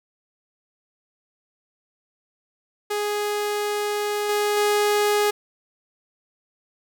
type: tone with level steps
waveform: sawtooth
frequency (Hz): 415.3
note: G#4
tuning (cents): 0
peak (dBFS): -19 / -16 / -14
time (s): 2.9-5.31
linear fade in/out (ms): 10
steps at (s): 4.29 / 4.57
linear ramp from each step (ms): 2
effects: none